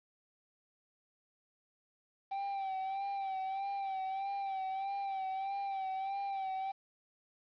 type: tone with vibrato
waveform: triangle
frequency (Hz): 778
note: G5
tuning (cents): -13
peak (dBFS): -33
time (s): 2.31-6.72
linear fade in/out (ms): 10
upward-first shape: sine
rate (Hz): 1.6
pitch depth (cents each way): 40
effects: resampled to 11025 Hz + 10-bit

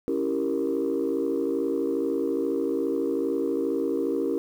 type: chord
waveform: sine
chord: C# diminished seventh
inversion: none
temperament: equal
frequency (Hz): 277.2 / 329.6 / 392 / 466.2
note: C#4 / E4 / G4 / Bb4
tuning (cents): 0 / 0 / 0 / 0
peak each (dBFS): -28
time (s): 0.08-4.38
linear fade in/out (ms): 0
effects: tanh soft clip ceiling -17 dBFS + 9-bit

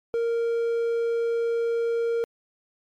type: tone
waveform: triangle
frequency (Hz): 464.6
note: A#4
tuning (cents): -6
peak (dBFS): -20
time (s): 0.14-2.24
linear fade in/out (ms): 0
effects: MP3 96 kbps

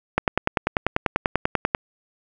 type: click train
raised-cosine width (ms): 0.5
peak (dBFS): -3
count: 17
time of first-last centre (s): 0.18-1.749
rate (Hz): 10.2
effects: none

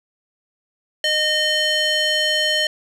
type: tone with band-pass filter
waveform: square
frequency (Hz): 613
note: D#5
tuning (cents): -26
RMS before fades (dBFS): -19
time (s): 1.04-2.67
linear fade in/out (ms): 2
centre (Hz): 3200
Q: 1.7
effects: none

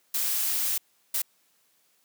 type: noise bursts at uneven times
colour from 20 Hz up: blue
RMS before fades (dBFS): -27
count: 2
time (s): 0.14-0.78 / 1.14-1.22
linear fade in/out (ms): 5
effects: white hiss -67 dBFS RMS until 2.04 s + high-pass 150 Hz 12 dB/octave

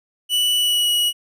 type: tone with pitch glide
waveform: 45% pulse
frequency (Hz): 2960 to 2916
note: F#7 to F#7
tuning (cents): 0 to -26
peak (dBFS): -16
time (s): 0.29-1.13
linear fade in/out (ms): 50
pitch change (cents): -26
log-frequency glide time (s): 0.57-0.9
effects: none

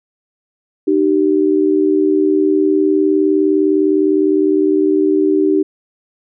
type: tone pair together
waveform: sine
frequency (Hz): 306.4 / 386.1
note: D#4 / G4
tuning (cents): -27 / -26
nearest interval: major third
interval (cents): 401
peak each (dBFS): -13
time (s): 0.87-5.63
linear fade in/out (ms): 10
effects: none

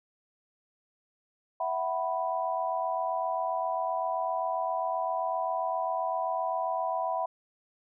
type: chord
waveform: sine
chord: E suspended second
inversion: none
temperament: equal with one note detuned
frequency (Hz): 659.3 / 746.9 / 987.8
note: E5 / F#5 / B5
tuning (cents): 0 / +16 / 0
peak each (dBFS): -32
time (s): 1.6-7.26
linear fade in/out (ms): 5
effects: none

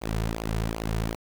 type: tone with flanger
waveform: sawtooth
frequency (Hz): 55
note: A1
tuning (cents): 0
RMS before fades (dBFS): -29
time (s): 0.01-1.16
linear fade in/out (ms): 20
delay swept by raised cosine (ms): 0.54 to 3.74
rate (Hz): 2.6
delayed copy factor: -0.8
effects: 9-bit

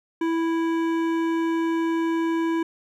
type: tone with hard clipping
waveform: triangle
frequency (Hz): 329.6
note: E4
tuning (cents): 0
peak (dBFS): -23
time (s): 0.21-2.63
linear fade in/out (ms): 5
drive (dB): 17
effects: none

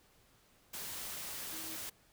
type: tone in noise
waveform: sine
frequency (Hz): 319.9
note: D#4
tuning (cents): +48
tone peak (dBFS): -51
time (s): 1.52-1.77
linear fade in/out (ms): 10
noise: white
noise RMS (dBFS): -43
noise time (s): 0.73-1.9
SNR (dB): -11
effects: pink hiss -67 dBFS RMS until 2.12 s

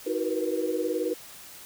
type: tone cluster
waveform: sine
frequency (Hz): 318.8 / 370.8 / 471.7 / 490.5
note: D#4 / F#4 / A#4 / B4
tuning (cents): +42 / +4 / +20 / -12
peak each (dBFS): -31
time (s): 0.06-1.14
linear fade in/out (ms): 10
effects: white hiss -46 dBFS RMS until 1.65 s

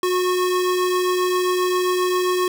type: tone pair together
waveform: square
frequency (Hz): 363.5 / 1098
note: F#4 / C#6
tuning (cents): -31 / -17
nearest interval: octave + perfect fifth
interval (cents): 1914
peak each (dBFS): -19 / -27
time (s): 0.03-2.48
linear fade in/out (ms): 2
effects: none

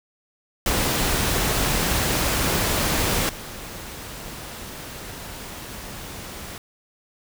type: noise with level steps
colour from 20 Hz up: pink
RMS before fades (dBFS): -22 / -36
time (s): 0.66-6.58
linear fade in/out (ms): 2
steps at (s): 3.29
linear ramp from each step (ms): 2
effects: none

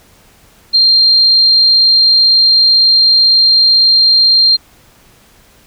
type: tone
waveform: sine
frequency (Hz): 4186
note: C8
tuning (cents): 0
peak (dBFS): -5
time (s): 0.73-4.57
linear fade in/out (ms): 20
effects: pink hiss -46 dBFS RMS until 5.66 s

